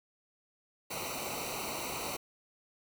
pink noise with comb filter, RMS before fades -38 dBFS, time 0.9-2.17 s, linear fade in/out 10 ms, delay 0.59 ms, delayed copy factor -0.9, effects none

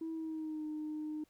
sine tone with pitch glide, 324.1 to 306.1 Hz, E4 to D#4, -29 to -28 cents, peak -36 dBFS, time 0.01-1.24 s, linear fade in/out 5 ms, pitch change -99 cents, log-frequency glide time 0.12-0.65 s, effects tanh soft clip ceiling -34 dBFS + pink hiss -73 dBFS RMS until 1.29 s

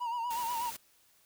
triangle tone with vibrato, 946 Hz, A#5, 25 cents sharp, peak -30 dBFS, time 0-0.71 s, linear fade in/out 20 ms, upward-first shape sine, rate 8.2 Hz, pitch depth 67 cents each way
white noise, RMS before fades -43 dBFS, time 0.3-0.77 s, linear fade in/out 10 ms
effects white hiss -66 dBFS RMS until 1.25 s

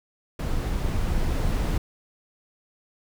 brown noise with level ramp, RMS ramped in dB -26 to -23 dBFS, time 0.39-1.78 s, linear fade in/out 5 ms, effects none

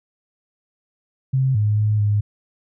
sine tone with pitch steps, 132.3 / 105.3 / 106.3 / 103.8 Hz, C3 / G#2 / G#2 / G#2, +20 / +24 / +41 / 0 cents, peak -15 dBFS, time 1.33-2.21 s, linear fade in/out 10 ms, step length 220 ms, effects none

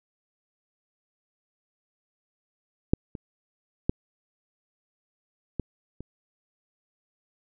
clicks, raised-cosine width 3 ms, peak -6 / -23 / -9 / -15 / -25 dBFS, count 5, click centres 2.935 / 3.152 / 3.895 / 5.597 / 6.006 s, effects none

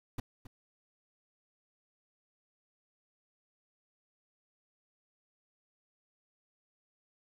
brown noise with echo, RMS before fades -34 dBFS, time 0.18-0.2 s, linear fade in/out 5 ms, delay 270 ms, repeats 1, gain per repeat -13 dB, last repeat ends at 0.47 s, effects none

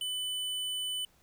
square tone, 3000 Hz, F#7, 23 cents sharp, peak -33 dBFS, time 0.01-1.05 s, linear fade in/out 2 ms, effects pink hiss -66 dBFS RMS until 1.22 s

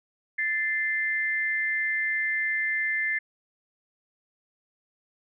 sine tone pair together, 1760 / 2083 Hz, A6 / C7, 0 / -8 cents, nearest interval minor third, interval 292 cents, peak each -27 dBFS, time 0.38-3.19 s, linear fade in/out 10 ms, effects none

